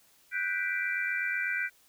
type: chord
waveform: sine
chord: G major seventh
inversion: third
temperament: equal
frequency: 1480 / 1568 / 1975.5 / 2349 Hz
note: F#6 / G6 / B6 / D7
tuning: 0 / 0 / 0 / 0 cents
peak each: -34 dBFS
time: 0.31-1.7 s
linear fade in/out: 50 ms
effects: white hiss -63 dBFS RMS until 1.88 s